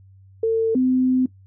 sine tone pair in turn, 449.5 / 256.3 Hz, A4 / C4, +37 / -36 cents, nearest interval minor seventh, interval 973 cents, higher first, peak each -15 dBFS, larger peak neither, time 0.43-0.75 / 0.75-1.26 s, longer second, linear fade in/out 5 ms, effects noise-tail reverb RT60 0.1 s tail -17 dB re dry + added 96 Hz sine -46 dBFS peak until 1.46 s

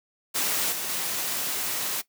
white noise with level steps, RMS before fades -26 / -31 / -29 dBFS, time 0.34-2.02 s, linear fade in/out 20 ms, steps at 0.72 / 0.89 s, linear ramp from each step 5 ms, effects noise-tail reverb RT60 0.1 s tail -17 dB re dry + high-pass 150 Hz 12 dB/octave

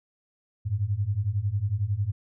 sine beating tone pair, 95.7 / 106.7 Hz, G2 / G#2, -41 / +47 cents, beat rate 11 Hz, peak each -28 / -26 dBFS, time 0.65-2.12 s, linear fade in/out 20 ms, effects none

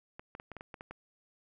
clicks, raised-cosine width 0.5 ms, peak -29 dBFS, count 9, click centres 0.195 / 0.351 / 0.399 / 0.517 / 0.567 / 0.609 / 0.742 / 0.809 / 0.91 s, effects none

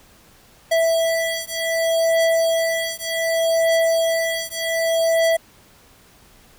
square beating tone pair, 658 / 658.66 Hz, E5 / E5, -3 / -2 cents, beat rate 0.66 Hz, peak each -21 dBFS, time 0.71-5.37 s, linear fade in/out 10 ms, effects pink hiss -51 dBFS RMS until 6.58 s

